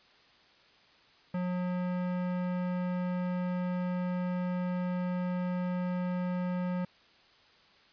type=tone with hard clipping; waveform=sine; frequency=180 Hz; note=F#3; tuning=47 cents flat; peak=-32 dBFS; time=1.34-6.85 s; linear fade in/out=5 ms; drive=17 dB; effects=white hiss -61 dBFS RMS until 7.92 s + resampled to 11025 Hz